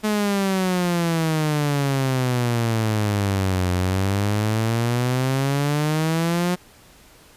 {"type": "exponential two-way sweep", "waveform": "sawtooth", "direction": "down then up", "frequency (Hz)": [215, 89.4, 180.5], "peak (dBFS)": -15, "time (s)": [0.03, 6.56], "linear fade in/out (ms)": 20, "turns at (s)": 3.72, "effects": ["pink hiss -50 dBFS RMS until 7.36 s", "resampled to 32000 Hz"]}